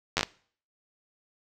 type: slowing click train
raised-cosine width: 0.2 ms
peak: -7 dBFS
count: 5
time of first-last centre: 0.17-0.231 s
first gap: 10 ms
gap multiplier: 1.29
effects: noise-tail reverb RT60 0.5 s tail -22 dB re dry